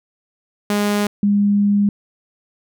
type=tone pair in turn; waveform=sawtooth / sine; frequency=206.1 / 203.4 Hz; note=G#3 / G#3; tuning=-13 / -36 cents; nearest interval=unison; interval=23 cents; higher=first; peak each=-12 dBFS; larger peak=neither; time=0.7-1.07 / 1.23-1.89 s; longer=second; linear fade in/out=2 ms; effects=none